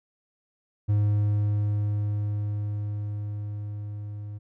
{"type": "tone with level ramp", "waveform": "triangle", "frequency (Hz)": 103.83, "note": "G#2", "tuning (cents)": 0, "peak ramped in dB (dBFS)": [-17, -32], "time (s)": [0.88, 4.39], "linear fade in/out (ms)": 20, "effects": []}